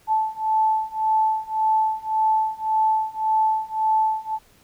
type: beating tone pair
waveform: sine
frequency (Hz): 873 / 874.8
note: A5 / A5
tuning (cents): -14 / -10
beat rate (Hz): 1.8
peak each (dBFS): -22 / -21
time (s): 0.07-4.39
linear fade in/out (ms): 50
effects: pink hiss -56 dBFS RMS until 4.63 s